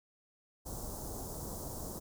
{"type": "band-stop noise", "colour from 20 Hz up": "pink", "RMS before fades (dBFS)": -42, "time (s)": [0.65, 2], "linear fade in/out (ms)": 20, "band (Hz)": [970, 5900], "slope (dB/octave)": 24, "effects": []}